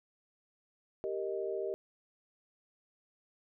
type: chord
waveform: sine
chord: Eb major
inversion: first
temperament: equal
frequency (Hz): 392 / 466.2 / 622.3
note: G4 / Bb4 / Eb5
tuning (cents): 0 / 0 / 0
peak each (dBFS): -36 / -39 / -39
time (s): 1.04-1.74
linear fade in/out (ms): 0
effects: none